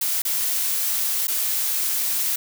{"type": "noise with dropouts", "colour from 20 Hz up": "blue", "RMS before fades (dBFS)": -23, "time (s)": [0.01, 2.36], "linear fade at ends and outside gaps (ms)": 5, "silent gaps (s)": [[0.22, 0.25], [1.271, 1.28]], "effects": []}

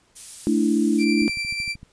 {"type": "noise", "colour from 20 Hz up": "violet", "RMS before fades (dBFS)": -32, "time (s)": [0.15, 1.05], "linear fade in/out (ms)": 20}
{"type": "chord", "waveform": "sine", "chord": "A suspended fourth", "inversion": "none", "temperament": "just", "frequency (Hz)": [220, 293.3, 330], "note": ["A3", "D4", "E4"], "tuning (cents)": [0, -2, 2], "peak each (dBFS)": [-21, -21, -22], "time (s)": [0.47, 1.28], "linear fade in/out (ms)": 0}
{"type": "tone with tremolo", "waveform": "30% pulse", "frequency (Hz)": 2349, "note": "D7", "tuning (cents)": 0, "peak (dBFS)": -21, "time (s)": [0.98, 1.76], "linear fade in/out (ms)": 50, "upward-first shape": "sine", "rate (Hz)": 10, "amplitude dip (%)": 35}
{"type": "click train", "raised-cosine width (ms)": 5, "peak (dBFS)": -28, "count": 9, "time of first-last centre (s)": [1.22, 1.831], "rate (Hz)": 13.1}
{"effects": ["pink hiss -61 dBFS RMS until 1.92 s", "resampled to 22050 Hz"]}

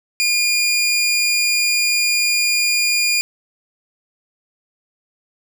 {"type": "tone", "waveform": "20% pulse", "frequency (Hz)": 2421, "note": "D#7", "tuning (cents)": -48, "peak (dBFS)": -10, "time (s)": [0.2, 3.21], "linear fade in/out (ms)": 0, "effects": []}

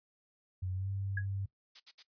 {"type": "tone with pitch glide", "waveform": "sine", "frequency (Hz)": [92.5, 98], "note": ["F#2", "G2"], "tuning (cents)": [0, 0], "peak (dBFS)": -34, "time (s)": [0.62, 1.46], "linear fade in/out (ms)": 10, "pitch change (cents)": 100, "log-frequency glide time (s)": [0.73, 0.89]}
{"type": "tone with exponential decay", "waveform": "sine", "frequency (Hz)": 1662, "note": "G#6", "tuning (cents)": 1, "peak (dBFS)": -31, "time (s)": [1.17, 1.26], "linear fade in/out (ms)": 5, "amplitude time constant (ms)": 18}
{"type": "noise bursts", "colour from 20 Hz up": "violet", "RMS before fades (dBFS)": -38, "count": 3, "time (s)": [1.75, 2.028], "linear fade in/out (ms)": 10, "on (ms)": 50, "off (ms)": 64}
{"effects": ["noise-tail reverb RT60 0.1 s tail -18 dB re dry", "resampled to 11025 Hz"]}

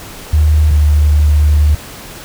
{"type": "tone pair in turn", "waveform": "sine", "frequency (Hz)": [76.4, 74.61], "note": ["D#2", "D2"], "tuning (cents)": [-31, 28], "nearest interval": "unison", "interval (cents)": 41, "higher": "first", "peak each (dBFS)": -6, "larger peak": "neither", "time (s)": [[0.33, 0.71], [0.71, 1.75]], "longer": "second", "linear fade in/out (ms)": 5, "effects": ["pink hiss -31 dBFS RMS until 2.24 s"]}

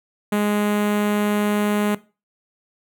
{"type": "tone with notch filter", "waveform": "sawtooth", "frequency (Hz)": 207.7, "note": "G#3", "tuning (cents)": 0, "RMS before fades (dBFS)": -20, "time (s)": [0.32, 1.95], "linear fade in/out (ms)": 5, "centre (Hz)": 5100, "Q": 0.91, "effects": ["noise-tail reverb RT60 0.3 s tail -18 dB re dry"]}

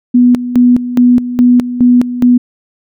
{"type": "tone with tremolo", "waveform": "sine", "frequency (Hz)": 245.7, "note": "B3", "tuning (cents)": -9, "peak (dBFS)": -3, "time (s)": [0.14, 2.38], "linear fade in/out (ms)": 10, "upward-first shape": "square", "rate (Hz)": 2.4, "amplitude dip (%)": 75, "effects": []}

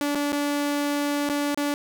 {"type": "tone with dropouts", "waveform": "sawtooth", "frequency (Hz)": 289, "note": "D4", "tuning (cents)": -28, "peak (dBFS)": -19, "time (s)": [0.01, 1.74], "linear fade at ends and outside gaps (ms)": 0, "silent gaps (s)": [[0.148, 0.154], [0.321, 0.329], [1.289, 1.297], [1.545, 1.575]], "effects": []}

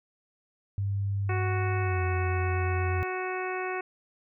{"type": "tone with pitch glide", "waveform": "sine", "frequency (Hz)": [99.5, 89.16], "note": ["G2", "F2"], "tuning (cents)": [26, 36], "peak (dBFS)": -26, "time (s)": [0.78, 3.03], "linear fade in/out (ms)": 0, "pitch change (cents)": -190, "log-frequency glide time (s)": [1.82, 1.98]}
{"type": "harmonic tone", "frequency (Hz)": 370, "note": "F#4", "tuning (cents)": 0, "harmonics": [1, 2, 3, 4, 5, 6, 7], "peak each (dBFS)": [-33, -36, -38, -39, -40, -41, -41], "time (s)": [1.29, 3.81], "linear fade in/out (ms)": 5}
{"effects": []}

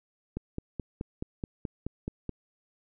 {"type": "click train", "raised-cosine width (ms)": 3, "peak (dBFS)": -20, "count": 10, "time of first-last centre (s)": [0.37, 2.293], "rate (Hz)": 4.68, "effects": []}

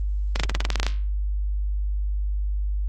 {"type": "clicks", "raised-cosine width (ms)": 0.2, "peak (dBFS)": -6, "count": 12, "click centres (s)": [0.359, 0.398, 0.435, 0.496, 0.55, 0.605, 0.651, 0.703, 0.757, 0.799, 0.831, 0.866], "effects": ["added 50 Hz sine -22 dBFS peak until 2.88 s", "Opus 32 kbps"]}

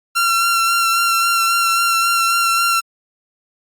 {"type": "tone with vibrato", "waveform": "sawtooth", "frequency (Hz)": 1365, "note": "F6", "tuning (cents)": -40, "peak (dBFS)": -10, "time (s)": [0.15, 2.81], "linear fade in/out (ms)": 20, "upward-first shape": "sine", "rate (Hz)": 3.7, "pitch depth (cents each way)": 19, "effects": ["Opus 48 kbps"]}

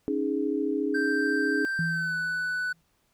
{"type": "chord", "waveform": "sine", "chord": "C# suspended second", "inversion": "none", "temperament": "equal", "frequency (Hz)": [277.2, 311.1, 415.3], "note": ["C#4", "D#4", "G#4"], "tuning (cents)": [0, 0, 0], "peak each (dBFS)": -29, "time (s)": [0.08, 1.65], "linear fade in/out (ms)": 0}
{"type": "tone with pitch glide", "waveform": "triangle", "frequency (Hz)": [1568, 1490.3], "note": ["G6", "F#6"], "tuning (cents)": [0, 12], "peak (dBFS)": -25, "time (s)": [0.94, 2.73], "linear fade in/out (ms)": 10, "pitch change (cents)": -88, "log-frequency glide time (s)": [1.85, 2.15]}
{"type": "tone with exponential decay", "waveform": "sine", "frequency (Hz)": 164.81, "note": "E3", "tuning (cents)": 0, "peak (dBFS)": -25, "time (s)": [1.79, 2.81], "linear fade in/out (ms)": 2, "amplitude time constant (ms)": 220}
{"effects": ["pink hiss -70 dBFS RMS until 3.13 s"]}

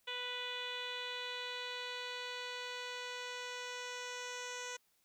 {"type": "tone with low-pass filter sweep", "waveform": "10% pulse", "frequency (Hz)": 493.9, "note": "B4", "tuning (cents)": 0, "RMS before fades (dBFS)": -43, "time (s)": [0.07, 4.77], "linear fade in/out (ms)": 10, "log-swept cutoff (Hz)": [3400, 5900], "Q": 4.5, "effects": ["white hiss -75 dBFS RMS until 5.04 s"]}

